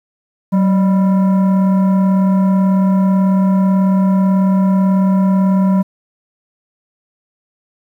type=tone with frequency modulation; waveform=sine; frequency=189.2 Hz; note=F#3; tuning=39 cents sharp; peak=-7 dBFS; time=0.52-5.83 s; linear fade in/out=20 ms; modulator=795 Hz; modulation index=0.33; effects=tanh soft clip ceiling -8 dBFS + 8-bit